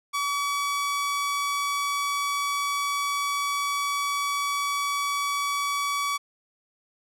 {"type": "tone", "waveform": "sawtooth", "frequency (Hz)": 1139, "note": "C#6", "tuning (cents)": 47, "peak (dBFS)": -21, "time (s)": [0.13, 6.18], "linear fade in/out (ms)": 20, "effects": ["low-pass 12000 Hz 12 dB/octave"]}